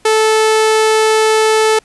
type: tone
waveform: sawtooth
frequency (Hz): 437.2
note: A4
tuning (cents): -11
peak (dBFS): -5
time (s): 0.05-1.79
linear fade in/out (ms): 5
effects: pink hiss -50 dBFS RMS until 1.84 s + resampled to 24000 Hz